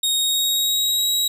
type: tone with pitch glide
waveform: sawtooth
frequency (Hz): 3738 to 3841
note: A#7 to B7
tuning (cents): +4 to -49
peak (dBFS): -15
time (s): 0.03-1.28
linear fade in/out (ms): 5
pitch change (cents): +47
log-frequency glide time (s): 0.15-1.09
effects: none